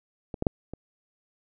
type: clicks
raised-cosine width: 2 ms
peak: -21 / -13 / -7 / -23 dBFS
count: 4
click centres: 0.342 / 0.424 / 0.468 / 0.736 s
effects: none